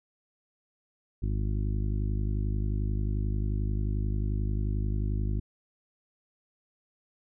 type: harmonic tone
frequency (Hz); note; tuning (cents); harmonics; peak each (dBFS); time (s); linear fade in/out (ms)
51.3; G#1; -21; 1 / 2 / 3 / 4 / 5 / 6 / 7; -28 / -31 / -41 / -39 / -44 / -44 / -46; 1.22-5.4; 10
effects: none